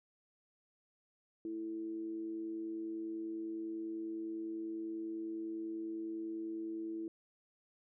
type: tone with amplitude modulation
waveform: sine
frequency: 329.6 Hz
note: E4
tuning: in tune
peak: -36 dBFS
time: 1.45-7.08 s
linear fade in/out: 2 ms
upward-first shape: sine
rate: 110 Hz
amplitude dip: 45%
effects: none